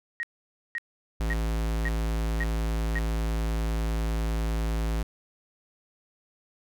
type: tone bursts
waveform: sine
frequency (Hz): 1880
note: A#6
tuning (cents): +14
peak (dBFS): -28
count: 6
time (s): 0.2-2.986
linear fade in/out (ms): 0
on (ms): 31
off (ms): 520
type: tone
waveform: square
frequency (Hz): 55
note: A1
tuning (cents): 0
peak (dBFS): -26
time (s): 1.2-5.03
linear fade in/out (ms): 5
effects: none